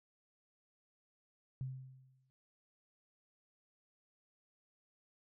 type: tone with exponential decay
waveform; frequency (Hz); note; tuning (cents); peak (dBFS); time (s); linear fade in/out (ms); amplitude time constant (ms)
sine; 130.81; C3; 0; -36; 1.61-2.3; 0; 150
effects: none